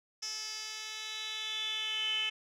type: tone with band-pass filter sweep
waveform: 10% pulse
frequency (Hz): 434.4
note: A4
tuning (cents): -22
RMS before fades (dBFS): -37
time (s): 0.22-2.3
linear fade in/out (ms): 10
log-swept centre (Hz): 5200 to 2900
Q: 9.7
effects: none

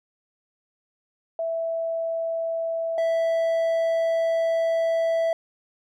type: tone pair in turn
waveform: sine / triangle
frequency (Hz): 659.3 / 659.3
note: E5 / E5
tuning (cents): 0 / 0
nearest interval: unison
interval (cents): 0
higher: neither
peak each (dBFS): -24 / -18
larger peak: second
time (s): 1.39-2.98 / 2.98-5.33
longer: second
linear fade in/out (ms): 2
effects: none

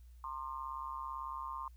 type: tone with amplitude modulation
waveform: sine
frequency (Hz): 1059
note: C6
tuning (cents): +21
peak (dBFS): -35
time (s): 0.24-1.68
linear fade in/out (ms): 2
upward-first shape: sine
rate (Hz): 138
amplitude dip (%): 100
effects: added 60 Hz sine -53 dBFS peak until 1.76 s + white hiss -75 dBFS RMS until 1.76 s

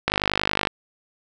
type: click train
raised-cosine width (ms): 0.3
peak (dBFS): -3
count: 31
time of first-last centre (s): 0.08-0.672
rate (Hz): 50.7
effects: none

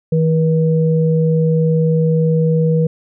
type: tone pair together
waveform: sine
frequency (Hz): 160.51 / 481.8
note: E3 / B4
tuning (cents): -46 / -43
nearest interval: octave + perfect fifth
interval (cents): 1903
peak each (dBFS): -12 / -17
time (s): 0.12-2.87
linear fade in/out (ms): 5
effects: none

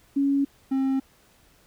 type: tone pair in turn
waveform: sine / triangle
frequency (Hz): 278.5 / 267.4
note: C#4 / C4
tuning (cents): +8 / +38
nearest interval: minor second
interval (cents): 70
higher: first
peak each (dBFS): -19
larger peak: neither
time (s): 0.16-0.45 / 0.71-1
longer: neither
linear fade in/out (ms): 10
effects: pink hiss -59 dBFS RMS until 1.66 s

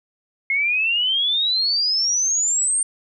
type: exponential sweep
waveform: sine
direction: up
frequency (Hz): 2144 to 8870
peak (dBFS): -17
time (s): 0.5-2.83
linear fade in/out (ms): 2
effects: none

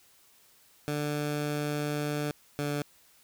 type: tone pair in turn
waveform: 15% pulse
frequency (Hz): 147.8 / 145.68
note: D3 / D3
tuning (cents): +11 / -14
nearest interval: unison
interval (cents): 25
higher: first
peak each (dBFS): -23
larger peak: neither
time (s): 0.88-2.31 / 2.59-2.82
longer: first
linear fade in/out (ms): 0
effects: white hiss -61 dBFS RMS until 3.23 s

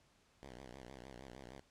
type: tone with vibrato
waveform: 5% pulse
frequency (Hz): 64.1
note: C2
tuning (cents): -35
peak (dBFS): -40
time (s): 0.43-1.6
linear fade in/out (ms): 0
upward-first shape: sine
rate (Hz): 6.5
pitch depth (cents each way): 150
effects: pink hiss -71 dBFS RMS until 1.7 s + low-pass 8000 Hz 12 dB/octave

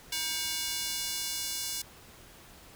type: tone with high-pass filter sweep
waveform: square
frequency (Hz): 317.8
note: D#4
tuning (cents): +37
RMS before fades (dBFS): -34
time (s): 0.12-1.82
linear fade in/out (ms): 5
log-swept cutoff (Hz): 3100 to 5200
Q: 0.88
effects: pink hiss -53 dBFS RMS until 2.75 s

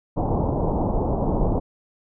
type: low-pass noise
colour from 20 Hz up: pink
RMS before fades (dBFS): -22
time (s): 0.16-1.6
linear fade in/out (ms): 20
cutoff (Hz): 930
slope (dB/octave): 48
effects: none

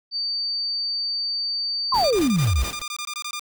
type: tone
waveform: sine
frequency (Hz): 4600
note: D8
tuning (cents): -37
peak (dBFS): -23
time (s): 0.11-2.13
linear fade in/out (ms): 50
type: exponential sweep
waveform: sine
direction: down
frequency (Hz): 1100 to 55.9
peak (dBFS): -17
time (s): 1.92-2.64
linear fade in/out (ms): 5
type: noise with tremolo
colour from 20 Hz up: pink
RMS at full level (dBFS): -32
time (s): 1.94-2.82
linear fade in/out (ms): 2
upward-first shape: sine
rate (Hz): 4.5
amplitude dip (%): 85
type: tone bursts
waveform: 10% pulse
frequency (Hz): 1202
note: D6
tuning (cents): +40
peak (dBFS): -20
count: 16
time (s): 2.04-3.395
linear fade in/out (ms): 2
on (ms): 65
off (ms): 21
effects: none

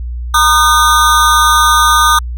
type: tone with amplitude modulation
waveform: square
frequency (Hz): 1223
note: D#6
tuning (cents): -30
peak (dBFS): -3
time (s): 0.34-2.19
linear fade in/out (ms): 5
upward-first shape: sine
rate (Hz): 291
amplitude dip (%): 95
effects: added 60 Hz sine -18 dBFS peak until 2.37 s

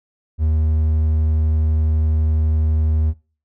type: tone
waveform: triangle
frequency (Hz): 78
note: D#2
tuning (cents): +5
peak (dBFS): -12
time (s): 0.38-3.14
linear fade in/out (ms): 50
effects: noise-tail reverb RT60 0.4 s tail -23 dB re dry

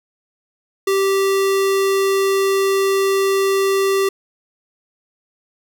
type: tone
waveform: square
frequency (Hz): 390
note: G4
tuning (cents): -9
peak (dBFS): -15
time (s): 0.87-4.09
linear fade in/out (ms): 5
effects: none

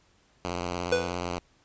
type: tone with vibrato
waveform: 5% pulse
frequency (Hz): 88.1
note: F2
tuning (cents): +16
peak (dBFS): -19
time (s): 0.45-1.39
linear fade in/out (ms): 0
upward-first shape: triangle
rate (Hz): 17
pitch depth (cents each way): 74
type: tone with exponential decay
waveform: square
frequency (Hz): 493.9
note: B4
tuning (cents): 0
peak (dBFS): -19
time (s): 0.92-1.2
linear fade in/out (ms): 5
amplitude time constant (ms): 59
effects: pink hiss -64 dBFS RMS until 1.64 s + resampled to 16000 Hz

